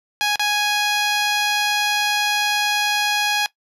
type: tone with dropouts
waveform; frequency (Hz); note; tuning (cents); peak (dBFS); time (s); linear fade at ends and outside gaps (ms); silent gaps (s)
10% pulse; 830.6; G#5; 0; -9; 0.21-3.46; 0; 0.358-0.395
effects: noise-tail reverb RT60 0.1 s tail -19 dB re dry + low-pass 10000 Hz 12 dB/octave